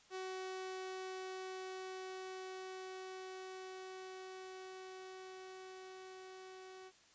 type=tone with level ramp; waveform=sawtooth; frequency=375.2 Hz; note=F#4; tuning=24 cents sharp; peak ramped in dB=-38 to -48 dBFS; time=0.1-6.92 s; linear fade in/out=50 ms; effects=white hiss -66 dBFS RMS until 7.14 s + resampled to 16000 Hz